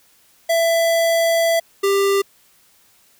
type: tone pair in turn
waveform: square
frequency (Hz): 666 / 396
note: E5 / G4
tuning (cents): +18 / +18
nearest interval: major sixth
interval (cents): 900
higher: first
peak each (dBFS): -15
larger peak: neither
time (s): 0.49-1.6 / 1.83-2.22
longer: first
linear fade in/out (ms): 10
effects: white hiss -55 dBFS RMS until 3.19 s